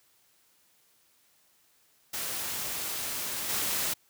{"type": "noise with level steps", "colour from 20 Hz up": "white", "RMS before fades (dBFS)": [-34, -30], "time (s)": [2.13, 3.94], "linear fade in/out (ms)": 10, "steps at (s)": 3.49, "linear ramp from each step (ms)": 5, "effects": ["white hiss -66 dBFS RMS until 4.09 s", "high-pass 60 Hz 12 dB/octave"]}